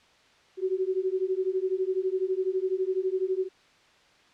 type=beating tone pair; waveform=sine; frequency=370 / 382 Hz; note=F#4 / G4; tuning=0 / -45 cents; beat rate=12 Hz; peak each=-28 dBFS; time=0.57-3.49 s; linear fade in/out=50 ms; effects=white hiss -59 dBFS RMS until 4.33 s + low-pass 4000 Hz 12 dB/octave